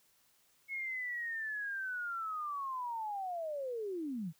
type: linear sweep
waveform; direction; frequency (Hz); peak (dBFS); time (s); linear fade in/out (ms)
sine; down; 2191 to 146.83; -36; 0.68-4.33; 50
effects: white hiss -70 dBFS RMS until 4.39 s